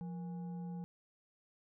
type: tone with frequency modulation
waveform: sine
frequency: 174.61 Hz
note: F3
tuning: in tune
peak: -40 dBFS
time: 0.01-0.84 s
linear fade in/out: 0 ms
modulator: 647 Hz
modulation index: 0.32
effects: none